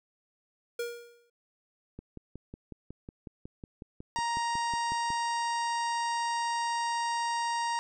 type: tone with exponential decay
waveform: square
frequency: 474 Hz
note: A#4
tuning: 29 cents sharp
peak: -30 dBFS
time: 0.79-1.3 s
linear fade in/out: 5 ms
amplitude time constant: 110 ms
type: click train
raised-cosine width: 3 ms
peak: -29 dBFS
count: 18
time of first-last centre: 1.99-5.104 s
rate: 5.46 Hz
type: harmonic tone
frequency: 936 Hz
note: A#5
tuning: 7 cents sharp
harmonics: 1 / 2 / 3 / 4 / 5 / 6 / 7 / 8 / 9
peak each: -29 / -38 / -44 / -47 / -44 / -44 / -52 / -53 / -47 dBFS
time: 4.16-7.79 s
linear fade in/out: 0 ms
effects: none